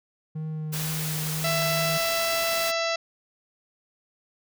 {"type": "tone with vibrato", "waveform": "triangle", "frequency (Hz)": 155.56, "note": "D#3", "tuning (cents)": 0, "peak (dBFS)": -27, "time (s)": [0.35, 1.98], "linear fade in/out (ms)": 10, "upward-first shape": "triangle", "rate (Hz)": 2.1, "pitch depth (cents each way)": 16}
{"type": "noise", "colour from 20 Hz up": "white", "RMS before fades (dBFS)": -32, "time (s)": [0.72, 2.72], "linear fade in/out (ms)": 20}
{"type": "harmonic tone", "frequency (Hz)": 665, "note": "E5", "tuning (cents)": 15, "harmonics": [1, 2, 3, 4, 5, 6, 7, 8, 9, 10], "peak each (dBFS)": [-27, -32, -33, -33, -39, -35, -36, -37, -43, -43], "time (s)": [1.44, 2.96], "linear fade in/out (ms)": 5}
{"effects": []}